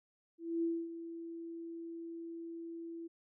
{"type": "tone with ADSR envelope", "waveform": "sine", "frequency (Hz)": 333.6, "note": "E4", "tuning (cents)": 21, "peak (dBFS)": -30, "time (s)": [0.38, 3.08], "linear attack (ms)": 250, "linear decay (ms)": 250, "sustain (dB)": -12, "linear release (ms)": 16, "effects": []}